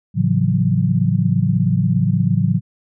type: chord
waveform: sine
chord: F# minor seventh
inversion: first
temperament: equal with one note detuned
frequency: 110 / 138.59 / 168.08 / 185 Hz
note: A2 / C#3 / E3 / F#3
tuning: 0 / 0 / +34 / 0 cents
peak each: -19 dBFS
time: 0.14-2.61 s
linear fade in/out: 50 ms
effects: none